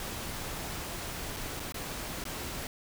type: noise with dropouts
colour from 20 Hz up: pink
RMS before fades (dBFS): -38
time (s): 0-2.67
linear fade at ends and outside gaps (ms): 1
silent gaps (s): 1.364-1.368 / 1.596-1.601 / 1.722-1.743 / 2.24-2.253
effects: none